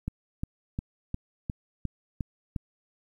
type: click train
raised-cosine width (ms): 5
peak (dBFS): -18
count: 8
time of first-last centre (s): 0.08-2.562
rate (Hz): 2.82
effects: 10-bit